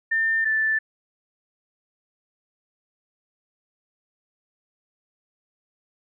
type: tone pair in turn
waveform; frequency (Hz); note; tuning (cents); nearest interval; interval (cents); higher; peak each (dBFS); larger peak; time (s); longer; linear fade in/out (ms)
sine; 1800 / 1759.9; A6 / A6; +39 / 0; unison; 39; first; -19; neither; 0.11-0.45 / 0.45-0.79; neither; 10
effects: none